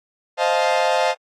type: chord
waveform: 40% pulse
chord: F dominant seventh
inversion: second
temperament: equal with one note detuned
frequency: 523.3 / 622.3 / 698.5 / 871.9 Hz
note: C5 / Eb5 / F5 / A5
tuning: 0 / 0 / 0 / -16 cents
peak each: -21 dBFS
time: 0.37-1.15 s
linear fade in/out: 50 ms
effects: low-pass 5000 Hz 12 dB/octave + AAC 48 kbps